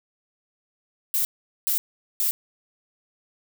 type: noise bursts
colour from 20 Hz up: violet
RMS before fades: -23 dBFS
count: 3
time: 1.14-2.31 s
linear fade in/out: 0 ms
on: 110 ms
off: 420 ms
effects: none